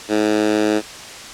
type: tone with high-pass filter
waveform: 10% pulse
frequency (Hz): 106.6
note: G#2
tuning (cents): +46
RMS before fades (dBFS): -17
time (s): 0.08-0.82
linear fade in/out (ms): 50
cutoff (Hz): 310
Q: 2.1
effects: white hiss -34 dBFS RMS until 1.33 s + low-pass 7000 Hz 12 dB/octave